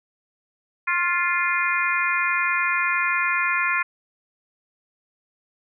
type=harmonic tone with a mistuned harmonic; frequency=349.2 Hz; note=F4; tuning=in tune; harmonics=3 / 4 / 5 / 6 / 7; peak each=-26 / -26 / -26 / -26 / -26 dBFS; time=0.87-3.83 s; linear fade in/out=10 ms; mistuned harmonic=3; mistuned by=+25 cents; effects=none